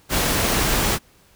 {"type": "noise", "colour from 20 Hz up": "pink", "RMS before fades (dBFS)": -20, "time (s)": [0.09, 0.99], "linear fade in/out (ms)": 50, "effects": ["pink hiss -55 dBFS RMS until 1.35 s"]}